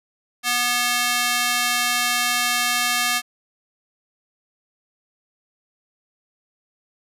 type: tone with high-pass filter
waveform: square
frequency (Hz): 243.7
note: B3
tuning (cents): -23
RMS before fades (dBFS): -21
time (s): 0.43-3.22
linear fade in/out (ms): 50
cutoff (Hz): 1500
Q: 0.68
effects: resampled to 32000 Hz